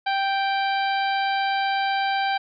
harmonic tone, 784 Hz, G5, in tune, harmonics 1 / 2 / 3 / 4 / 5 / 6, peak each -22 / -28 / -32 / -34 / -36 / -38 dBFS, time 0.06-2.38 s, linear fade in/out 10 ms, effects none

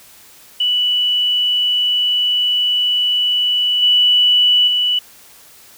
sine tone with level steps, 2960 Hz, F#7, in tune, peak -13 / -9 / -13 dBFS, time 0.6-4.99 s, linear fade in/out 5 ms, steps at 3.82 / 4.67 s, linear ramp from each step 10 ms, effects white hiss -44 dBFS RMS until 5.77 s

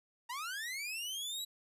sawtooth linear sweep, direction up, 917 to 3951 Hz, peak -35 dBFS, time 0.29-1.45 s, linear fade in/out 10 ms, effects resampled to 32000 Hz

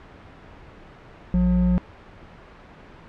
triangle tone pair together, 60.07 / 180 Hz, B1 / F#3, -47 / -47 cents, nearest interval octave + perfect fifth, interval 1900 cents, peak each -20 / -15 dBFS, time 1.34-1.78 s, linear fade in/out 0 ms, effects pink hiss -45 dBFS RMS until 3.08 s + low-pass 2000 Hz 12 dB/octave

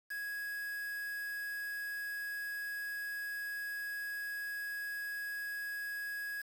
triangle tone with quantisation, 1661.2 Hz, G#6, in tune, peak -36 dBFS, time 0.1-6.42 s, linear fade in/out 10 ms, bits 8, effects none

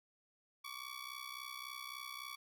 15% pulse ring-modulated tone, 1136 Hz, C#6, 42 cents sharp, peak -36 dBFS, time 0.64-2.36 s, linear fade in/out 10 ms, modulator 31.8 Hz, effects none

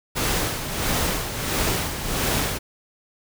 pink noise with tremolo, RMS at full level -22 dBFS, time 0.15-2.59 s, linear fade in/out 20 ms, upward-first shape sine, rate 1.5 Hz, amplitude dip 60%, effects none

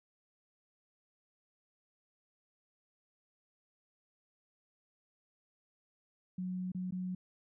sine tone with dropouts, 183.3 Hz, F#3, 16 cents flat, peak -35 dBFS, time 6.38-7.15 s, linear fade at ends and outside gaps 5 ms, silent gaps 6.719-6.747 / 6.909-6.922 s, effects none

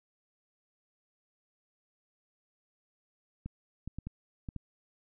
clicks, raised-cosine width 5 ms, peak -26 dBFS, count 6, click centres 3.46 / 3.876 / 3.986 / 4.07 / 4.488 / 4.563 s, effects none

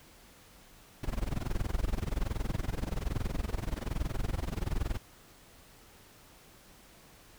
brown noise with amplitude modulation, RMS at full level -29 dBFS, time 1.03-4.98 s, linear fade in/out 5 ms, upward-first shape sine, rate 21.2 Hz, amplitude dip 100%, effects pink hiss -57 dBFS RMS until 7.38 s

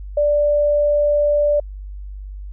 sine tone, 587.3 Hz, D5, in tune, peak -13 dBFS, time 0.17-1.6 s, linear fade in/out 5 ms, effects added 49 Hz sine -29 dBFS peak until 2.52 s

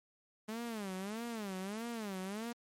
sawtooth tone with vibrato, 210 Hz, G#3, 19 cents sharp, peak -35 dBFS, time 0.48-2.53 s, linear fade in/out 10 ms, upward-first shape sine, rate 1.6 Hz, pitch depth 210 cents each way, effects MP3 64 kbps

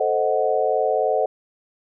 sine chord, A diminished seventh, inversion none, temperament equal, 440 / 523.3 / 622.3 / 740 Hz, A4 / C5 / Eb5 / Gb5, 0 / 0 / 0 / 0 cents, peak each -23 dBFS, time 0-1.26 s, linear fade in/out 5 ms, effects none

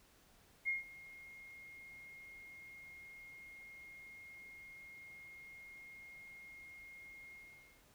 sine tone with ADSR envelope, 2140 Hz, C7, 38 cents sharp, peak -32 dBFS, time 0.65-7.83 s, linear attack 32 ms, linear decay 150 ms, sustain -20 dB, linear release 500 ms, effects pink hiss -67 dBFS RMS until 7.94 s

